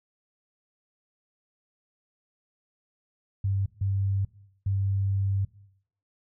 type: tone bursts at uneven times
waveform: sine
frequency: 98 Hz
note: G2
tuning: in tune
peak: -23 dBFS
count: 3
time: 3.44-3.66 / 3.81-4.25 / 4.66-5.45 s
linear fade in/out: 5 ms
effects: noise-tail reverb RT60 0.7 s tail -19 dB re dry